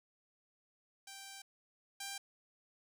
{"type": "tone pair in turn", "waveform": "5% pulse", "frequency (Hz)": [784, 790.8], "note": ["G5", "G5"], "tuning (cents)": [0, 15], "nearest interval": "unison", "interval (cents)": 15, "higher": "second", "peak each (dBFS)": [-37, -30], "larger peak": "second", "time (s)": [[1.07, 1.42], [2, 2.18]], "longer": "first", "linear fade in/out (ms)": 5, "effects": []}